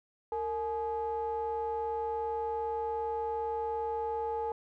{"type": "ring-modulated tone", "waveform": "triangle", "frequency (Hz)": 195.3, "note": "G3", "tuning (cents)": -6, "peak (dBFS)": -26, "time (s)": [0.32, 4.52], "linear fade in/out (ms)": 2, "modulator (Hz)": 654, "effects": []}